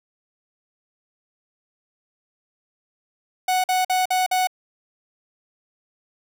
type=tone bursts; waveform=45% pulse; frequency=740 Hz; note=F#5; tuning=in tune; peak=-18 dBFS; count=5; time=3.48-4.472 s; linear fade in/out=5 ms; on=160 ms; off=48 ms; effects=none